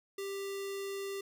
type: tone with notch filter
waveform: square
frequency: 394.4 Hz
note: G4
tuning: 11 cents sharp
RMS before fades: -39 dBFS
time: 0.18-1.21 s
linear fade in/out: 5 ms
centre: 820 Hz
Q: 0.73
effects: none